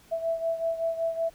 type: beating tone pair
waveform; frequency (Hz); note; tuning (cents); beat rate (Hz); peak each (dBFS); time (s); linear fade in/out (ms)
sine; 659 / 664.3; E5 / E5; -1 / +13; 5.3; -27 / -32; 0.11-1.3; 20
effects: pink hiss -57 dBFS RMS until 1.34 s